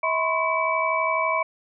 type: tone cluster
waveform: sine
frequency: 644 / 1006 / 1078 / 2293 Hz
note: E5 / B5 / C#6 / D7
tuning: -41 / +32 / -49 / -42 cents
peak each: -26 dBFS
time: 0.03-1.43 s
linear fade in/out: 5 ms
effects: none